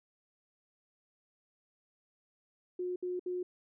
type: tone bursts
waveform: sine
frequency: 360.8 Hz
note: F#4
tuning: 44 cents flat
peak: -33 dBFS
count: 3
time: 2.79-3.43 s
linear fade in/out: 5 ms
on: 170 ms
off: 65 ms
effects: none